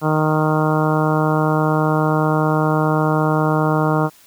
harmonic tone, 154.9 Hz, D#3, 7 cents flat, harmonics 1 / 2 / 3 / 4 / 5 / 6 / 7 / 8 / 9, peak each -18 / -21 / -23 / -24 / -25 / -26 / -26 / -27 / -28 dBFS, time 0.01-4.1 s, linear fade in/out 50 ms, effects white hiss -49 dBFS RMS until 4.26 s

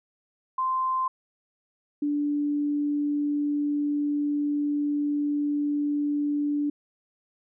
sine tone pair in turn, 1040 / 291.8 Hz, C6 / D4, -11 / -11 cents, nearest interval octave + minor seventh, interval 2200 cents, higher first, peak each -23 dBFS, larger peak neither, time 0.58-1.08 / 2.02-6.7 s, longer second, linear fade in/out 5 ms, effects none

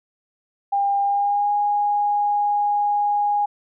sine tone with pitch glide, 801 to 823.5 Hz, G5 to G#5, +37 to -15 cents, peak -17 dBFS, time 0.72-3.46 s, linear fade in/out 10 ms, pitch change +48 cents, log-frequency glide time 1.02-1.52 s, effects none

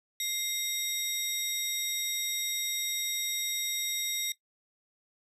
sine tone cluster, 2100 / 3739 / 5690 / 7970 / 11710 Hz, C7 / A#7 / F8 / B8 / F#9, +6 / +4 / +31 / +15 / -19 cents, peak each -39 / -33 / -39 / -38 / -40 dBFS, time 0.2-4.32 s, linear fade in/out 2 ms, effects noise-tail reverb RT60 0.1 s tail -17 dB re dry

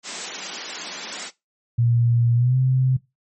white high-pass noise, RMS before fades -29 dBFS, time 0.03-1.31 s, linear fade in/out 50 ms, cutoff 170 Hz, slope 96 dB/octave
sine tone with pitch glide, 118.3 to 129.75 Hz, A#2 to C3, +26 to -14 cents, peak -15 dBFS, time 1.78-2.97 s, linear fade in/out 10 ms, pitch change +160 cents, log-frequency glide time 2.35-2.57 s
effects noise-tail reverb RT60 0.2 s tail -19 dB re dry + MP3 32 kbps

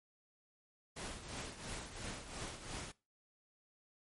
pink noise with tremolo, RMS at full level -43 dBFS, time 0.96-2.92 s, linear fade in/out 10 ms, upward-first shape triangle, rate 2.9 Hz, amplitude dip 70%, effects noise-tail reverb RT60 0.3 s tail -22 dB re dry + MP3 48 kbps

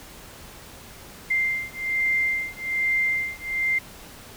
sine beating tone pair, 2093 / 2094.2 Hz, C7 / C7, 0 / +1 cents, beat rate 1.2 Hz, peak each -25 dBFS, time 1.3-3.79 s, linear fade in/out 10 ms, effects pink hiss -44 dBFS RMS until 4.36 s

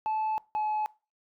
sine tone pair in turn, 869 / 854.1 Hz, A5 / G#5, -22 / +48 cents, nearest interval unison, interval 30 cents, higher first, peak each -24 / -24 dBFS, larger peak neither, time 0.06-0.38 / 0.55-0.86 s, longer first, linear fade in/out 0 ms, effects noise-tail reverb RT60 0.3 s tail -23 dB re dry + tanh soft clip ceiling -25 dBFS

